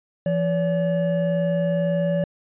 triangle tone pair together, 170.06 / 572 Hz, F3 / D5, -46 / -46 cents, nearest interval octave + major sixth, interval 2100 cents, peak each -20 dBFS, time 0.26-2.24 s, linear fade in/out 2 ms, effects resampled to 8000 Hz

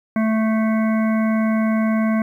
harmonic tone, 220.2 Hz, A3, 2 cents sharp, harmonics 1 / 3 / 5 / 7 / 9 / 10, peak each -16 / -26 / -30 / -33 / -35 / -36 dBFS, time 0.16-2.22 s, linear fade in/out 2 ms, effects 9-bit

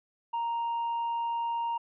sine tone with tanh clipping, 932.3 Hz, A#5, in tune, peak -29 dBFS, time 0.33-1.78 s, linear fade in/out 10 ms, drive 2 dB, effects resampled to 8000 Hz

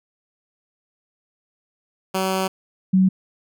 10% pulse / sine tone pair in turn, 189.4 / 188.09 Hz, F#3 / F#3, +41 / +29 cents, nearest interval unison, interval 12 cents, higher first, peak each -12 dBFS, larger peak neither, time 2.14-2.48 / 2.93-3.09 s, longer first, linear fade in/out 10 ms, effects none

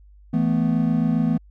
triangle chord, E suspended fourth, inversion none, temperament just, 164.81 / 219.8 / 247.2 Hz, E3 / A3 / B3, 0 / -2 / +2 cents, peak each -20 dBFS, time 0.33-1.38 s, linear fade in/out 10 ms, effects added 50 Hz sine -46 dBFS peak until 1.5 s

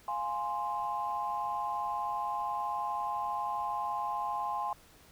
sine chord, F minor, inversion none, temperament equal, 698.5 / 830.6 / 1046.5 Hz, F5 / Ab5 / C6, 0 / 0 / 0 cents, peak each -40 / -34 / -34 dBFS, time 0.08-4.73 s, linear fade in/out 2 ms, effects tanh soft clip ceiling -22 dBFS + pink hiss -59 dBFS RMS until 5.11 s

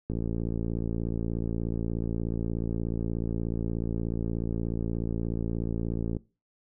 click train, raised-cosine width 3 ms, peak -18 dBFS, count 345, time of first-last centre 0.1-6.167 s, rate 56.7 Hz, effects noise-tail reverb RT60 0.3 s tail -21 dB re dry

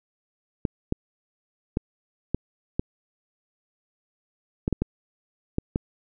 clicks, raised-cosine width 3 ms, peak -10 dBFS, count 10, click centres 0.652 / 0.924 / 1.771 / 2.346 / 2.795 / 4.679 / 4.727 / 4.82 / 5.584 / 5.759 s, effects none

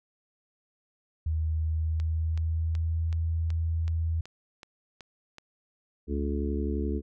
sine tone with pitch glide, 79.1 to 81.79 Hz, D#2 to E2, +29 to -13 cents, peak -25 dBFS, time 1.26-4.21 s, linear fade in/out 5 ms, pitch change +58 cents, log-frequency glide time 1.56-3 s
click train, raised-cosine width 0.2 ms, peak -27 dBFS, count 10, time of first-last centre 2-5.383 s, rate 2.66 Hz
harmonic tone, 71.6 Hz, D2, 43 cents flat, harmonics 1 / 3 / 4 / 5 / 6, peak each -29 / -34 / -35 / -36 / -37 dBFS, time 6.07-7.02 s, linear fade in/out 50 ms
effects none

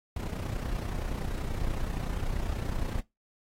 brown noise with amplitude modulation, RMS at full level -29 dBFS, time 0.16-3.01 s, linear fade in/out 5 ms, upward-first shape sine, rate 30.5 Hz, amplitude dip 65%, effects noise-tail reverb RT60 0.2 s tail -20 dB re dry + AAC 48 kbps

